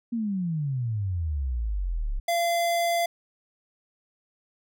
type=exponential sweep; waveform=sine; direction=down; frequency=240.2 to 32.41 Hz; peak=-25 dBFS; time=0.12-2.2 s; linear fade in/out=10 ms
type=tone; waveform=square; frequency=685 Hz; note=F5; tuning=34 cents flat; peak=-23 dBFS; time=2.28-3.06 s; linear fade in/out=5 ms
effects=none